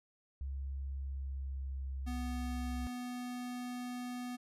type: tone with pitch glide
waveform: sine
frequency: 68 to 66.6 Hz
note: C#2 to C2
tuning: -33 to +31 cents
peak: -37 dBFS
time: 0.41-2.87 s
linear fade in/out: 0 ms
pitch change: -36 cents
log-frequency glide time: 0.92-2.02 s
type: tone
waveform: square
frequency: 246.9 Hz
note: B3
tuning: in tune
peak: -40 dBFS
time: 2.06-4.37 s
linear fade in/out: 20 ms
effects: resampled to 32000 Hz